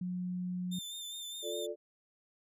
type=tone; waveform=sine; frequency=180.5 Hz; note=F#3; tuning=43 cents flat; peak=-34 dBFS; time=0.01-0.79 s; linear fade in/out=5 ms
type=tone with vibrato; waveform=sawtooth; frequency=3579 Hz; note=A7; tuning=29 cents sharp; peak=-38 dBFS; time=0.71-1.67 s; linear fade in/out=20 ms; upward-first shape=sine; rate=4.9 Hz; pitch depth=32 cents each way
type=chord; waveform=sine; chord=D minor; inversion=first; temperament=just; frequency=352.4 / 440.5 / 587.3 Hz; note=F4 / A4 / D5; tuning=+16 / +2 / 0 cents; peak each=-41 / -39 / -40 dBFS; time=1.42-1.76 s; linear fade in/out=50 ms
effects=none